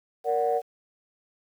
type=chord; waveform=sine; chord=Bb augmented; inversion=none; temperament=equal with one note detuned; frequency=466.2 / 578.9 / 740 Hz; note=Bb4 / D5 / F#5; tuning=0 / -25 / 0 cents; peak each=-25 / -28 / -25 dBFS; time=0.24-0.62 s; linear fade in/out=50 ms; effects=tanh soft clip ceiling -14 dBFS + 9-bit